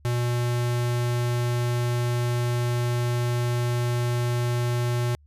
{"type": "tone", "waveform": "square", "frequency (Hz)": 120.9, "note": "B2", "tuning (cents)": -36, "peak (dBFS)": -23, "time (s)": [0.05, 5.15], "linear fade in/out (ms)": 0, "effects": ["added 73 Hz sine -52 dBFS peak until 5.26 s", "resampled to 32000 Hz"]}